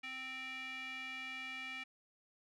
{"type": "tone with band-pass filter", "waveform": "square", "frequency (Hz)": 261.3, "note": "C4", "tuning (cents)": -2, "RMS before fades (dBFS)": -45, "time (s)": [0.03, 1.84], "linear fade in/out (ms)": 10, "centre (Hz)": 2400, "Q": 4.6, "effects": []}